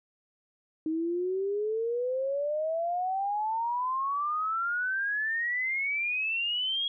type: exponential sweep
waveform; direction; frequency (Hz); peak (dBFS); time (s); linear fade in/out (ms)
sine; up; 312 to 3322; -27; 0.86-6.88; 2
effects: none